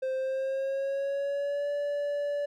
triangle tone with pitch glide, 523.3 to 577.3 Hz, C5 to D5, 0 to -30 cents, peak -26 dBFS, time 0.02-2.46 s, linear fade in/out 10 ms, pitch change +170 cents, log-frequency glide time 0.15-1.7 s, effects none

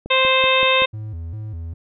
click train, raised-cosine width 2 ms, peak -18 dBFS, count 5, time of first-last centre 0.06-0.82 s, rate 5.26 Hz
harmonic tone, 523.3 Hz, C5, in tune, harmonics 1 / 2 / 3 / 4 / 5 / 6 / 7, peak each -19 / -20 / -28 / -23 / -19 / -26 / -21 dBFS, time 0.1-0.86 s, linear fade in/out 10 ms
triangle tone with vibrato, 94.4 Hz, F#2, 35 cents sharp, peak -25 dBFS, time 0.93-1.74 s, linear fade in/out 10 ms, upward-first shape square, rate 2.5 Hz, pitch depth 230 cents each way
effects none

